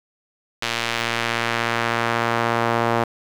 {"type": "tone with band-pass filter sweep", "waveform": "sawtooth", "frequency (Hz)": 116.54, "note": "A#2", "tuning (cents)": 0, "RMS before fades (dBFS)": -22, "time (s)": [0.62, 3.04], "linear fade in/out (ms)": 5, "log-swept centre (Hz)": [3100, 870], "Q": 0.93, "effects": ["7-bit"]}